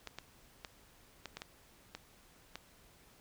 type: clicks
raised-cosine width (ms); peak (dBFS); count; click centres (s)
0.2; -25; 8; 0.073 / 0.186 / 0.648 / 1.257 / 1.37 / 1.419 / 1.95 / 2.556
effects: pink hiss -63 dBFS RMS until 3.2 s